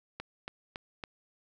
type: click train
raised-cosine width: 0.3 ms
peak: -22 dBFS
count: 4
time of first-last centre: 0.2-1.038 s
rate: 3.58 Hz
effects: none